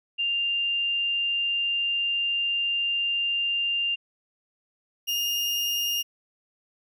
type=tone pair in turn; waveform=sine / 35% pulse; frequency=2794 / 2830 Hz; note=F7 / F7; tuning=0 / +22 cents; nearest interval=unison; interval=22 cents; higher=second; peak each=-23 dBFS; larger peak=neither; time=0.18-3.96 / 5.07-6.03 s; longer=first; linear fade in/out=20 ms; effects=none